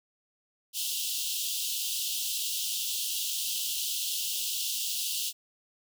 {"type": "high-pass noise", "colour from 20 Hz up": "pink", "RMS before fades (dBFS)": -32, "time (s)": [0.73, 5.33], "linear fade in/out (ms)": 50, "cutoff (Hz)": 2800, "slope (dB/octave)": 96, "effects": []}